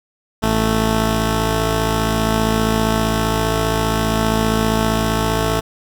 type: tone pair together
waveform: 10% pulse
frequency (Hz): 55.13 / 220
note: A1 / A3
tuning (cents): +4 / 0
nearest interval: 2 octaves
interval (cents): 2396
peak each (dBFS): -10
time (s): 0.42-5.61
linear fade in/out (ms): 20
effects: none